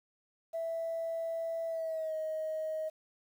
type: tone with pitch glide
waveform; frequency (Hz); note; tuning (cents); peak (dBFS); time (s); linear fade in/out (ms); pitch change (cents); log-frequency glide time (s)
sine; 659.3 to 628.8; E5 to D#5; 0 to +18; -32; 0.53-2.9; 20; -82; 1.67-2.15
effects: tanh soft clip ceiling -29 dBFS + 10-bit